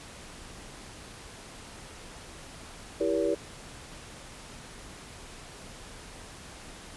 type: chord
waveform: sine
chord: E diminished seventh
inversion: none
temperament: just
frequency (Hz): 329.6 / 395.6 / 474.7 / 569.6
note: E4 / G4 / Bb4 / Db5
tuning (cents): 0 / +16 / +31 / +47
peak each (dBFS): -30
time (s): 3-3.35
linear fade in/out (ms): 10
effects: pink hiss -46 dBFS RMS until 6.96 s + resampled to 24000 Hz